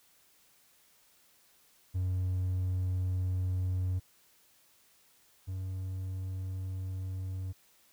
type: tone pair in turn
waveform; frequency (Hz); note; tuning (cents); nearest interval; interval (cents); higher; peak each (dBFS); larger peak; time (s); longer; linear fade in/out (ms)
triangle; 92.1 / 93.66; F#2 / F#2; -7 / +22; unison; 29; second; -26 / -32; first; 1.94-4 / 5.47-7.53; neither; 20
effects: tanh soft clip ceiling -22 dBFS + white hiss -65 dBFS RMS until 7.92 s